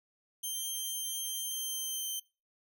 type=tone with pitch glide; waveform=10% pulse; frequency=3149 to 3109 Hz; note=G7 to G7; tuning=+7 to -15 cents; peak=-27 dBFS; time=0.43-2.2 s; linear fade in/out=10 ms; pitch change=-22 cents; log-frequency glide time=1.47-2.06 s; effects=noise-tail reverb RT60 0.3 s tail -23 dB re dry